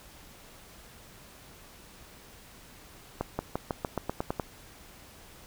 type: accelerating click train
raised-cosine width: 1 ms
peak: -15 dBFS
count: 10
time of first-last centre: 3.21-4.398 s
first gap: 180 ms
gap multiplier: 0.92
effects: pink hiss -52 dBFS RMS until 5.46 s